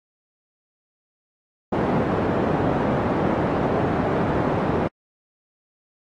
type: band-pass noise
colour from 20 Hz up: pink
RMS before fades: -22 dBFS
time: 1.72-4.88 s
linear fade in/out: 10 ms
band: 140 to 850 Hz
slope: 12 dB/octave
effects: AAC 32 kbps